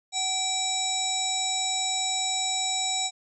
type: harmonic tone with a mistuned harmonic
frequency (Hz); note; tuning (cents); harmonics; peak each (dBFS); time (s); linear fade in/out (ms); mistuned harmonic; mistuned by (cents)
775; G5; -20; 1 / 3 / 5 / 7 / 9 / 10; -32 / -37 / -29 / -37 / -33 / -31; 0.12-3.11; 50; 1; -44
effects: none